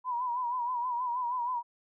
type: tone with vibrato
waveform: sine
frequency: 980 Hz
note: B5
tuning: 14 cents flat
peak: -29 dBFS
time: 0.04-1.63 s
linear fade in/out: 50 ms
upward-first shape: sine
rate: 6.3 Hz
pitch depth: 70 cents each way
effects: none